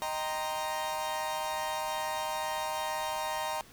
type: chord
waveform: 40% pulse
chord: C minor seventh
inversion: first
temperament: equal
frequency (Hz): 622.3 / 784 / 932.3 / 1046.5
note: Eb5 / G5 / Bb5 / C6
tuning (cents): 0 / 0 / 0 / 0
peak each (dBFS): -37 / -38 / -34 / -40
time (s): 0.02-3.61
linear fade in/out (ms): 0
effects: pink hiss -55 dBFS RMS until 3.72 s